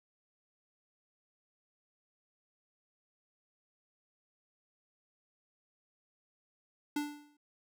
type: tone with exponential decay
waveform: square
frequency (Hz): 293.7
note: D4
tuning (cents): 0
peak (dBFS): -30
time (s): 6.96-7.37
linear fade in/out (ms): 5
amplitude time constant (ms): 87
effects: none